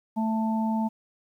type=harmonic tone; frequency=221.2 Hz; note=A3; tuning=9 cents sharp; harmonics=1 / 3 / 4; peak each=-24 / -37 / -31 dBFS; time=0.16-0.89 s; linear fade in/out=20 ms; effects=10-bit